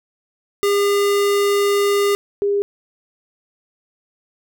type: tone pair in turn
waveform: square / sine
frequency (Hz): 404.2 / 404.2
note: G#4 / G#4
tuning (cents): -47 / -47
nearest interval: unison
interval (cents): 0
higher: neither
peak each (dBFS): -15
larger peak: neither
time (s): 0.63-2.15 / 2.42-2.62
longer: first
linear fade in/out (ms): 0
effects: none